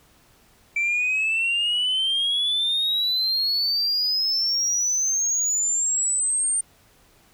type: exponential sweep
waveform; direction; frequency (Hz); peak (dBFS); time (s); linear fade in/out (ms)
sine; up; 2326 to 8870; -18; 0.76-6.61; 5
effects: tanh soft clip ceiling -18 dBFS + pink hiss -57 dBFS RMS until 7.33 s